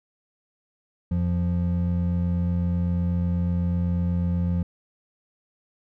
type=tone pair together; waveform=triangle; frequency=86.53 / 174.61 Hz; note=F2 / F3; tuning=-15 / 0 cents; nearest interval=octave; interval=1215 cents; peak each=-22 dBFS; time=1.11-4.63 s; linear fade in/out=5 ms; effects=none